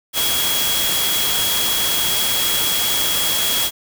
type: tone in noise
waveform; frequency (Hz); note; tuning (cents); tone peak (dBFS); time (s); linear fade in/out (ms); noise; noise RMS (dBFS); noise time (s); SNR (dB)
sine; 3322; G#7; 0; -21; 0.13-3.71; 50; white; -20; 0.13-3.71; -4
effects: none